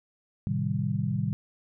sine chord, A half-diminished seventh, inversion none, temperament equal, 110 / 130.81 / 155.56 / 196 Hz, A2 / C3 / Eb3 / G3, 0 / 0 / 0 / 0 cents, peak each -31 dBFS, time 0.47-1.33 s, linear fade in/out 0 ms, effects none

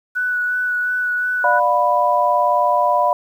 sine tone with vibrato, 1480 Hz, F#6, in tune, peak -17 dBFS, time 0.15-1.6 s, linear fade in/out 20 ms, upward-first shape sine, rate 2.8 Hz, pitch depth 13 cents each way
sine chord, B diminished, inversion first, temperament just, 592.7 / 711.2 / 987.8 Hz, D5 / F5 / B5, +16 / +31 / 0 cents, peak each -19 / -18 / -16 dBFS, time 1.44-3.13 s, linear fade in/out 2 ms
effects 8-bit

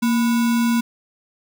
sine tone with sample-and-hold, 233.1 Hz, A#3, in tune, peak -15 dBFS, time 0.02-0.81 s, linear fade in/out 10 ms, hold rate 1225 Hz, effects none

